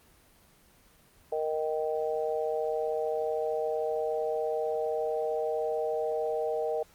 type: chord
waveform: sine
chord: Eb major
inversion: second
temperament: just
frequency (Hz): 466.7 / 622.3 / 777.8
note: Bb4 / Eb5 / G5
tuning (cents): +2 / 0 / -14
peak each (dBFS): -30 / -32 / -36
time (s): 1.32-6.83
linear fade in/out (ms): 5
effects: pink hiss -60 dBFS RMS until 6.94 s + Opus 24 kbps